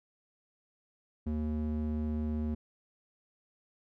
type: tone with band-pass filter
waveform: square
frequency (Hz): 76.3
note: D#2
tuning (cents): -33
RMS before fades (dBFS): -33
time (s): 1.26-2.55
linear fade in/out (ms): 10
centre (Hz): 180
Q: 2.1
effects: none